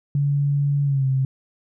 sine tone with pitch glide, 142.5 to 132.96 Hz, C#3 to C3, +48 to +28 cents, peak -17 dBFS, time 0.15-1.25 s, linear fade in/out 2 ms, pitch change -120 cents, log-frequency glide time 0.84-1.06 s, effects none

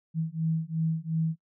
sine beating tone pair, 160 / 162.8 Hz, D#3 / E3, +49 / -21 cents, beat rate 2.8 Hz, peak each -29 dBFS, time 0.14-1.36 s, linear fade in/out 50 ms, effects noise-tail reverb RT60 0.1 s tail -22 dB re dry

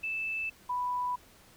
sine tone pair in turn, 2635 / 989 Hz, E7 / B5, -1 / +2 cents, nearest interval octave + perfect fourth, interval 1697 cents, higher first, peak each -31 / -29 dBFS, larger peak second, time 0.03-0.5 / 0.69-1.16 s, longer neither, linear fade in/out 10 ms, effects pink hiss -58 dBFS RMS until 1.56 s

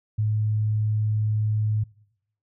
sine tone, 107.3 Hz, A2, 43 cents flat, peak -20 dBFS, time 0.18-1.84 s, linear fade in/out 10 ms, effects noise-tail reverb RT60 0.8 s tail -24 dB re dry

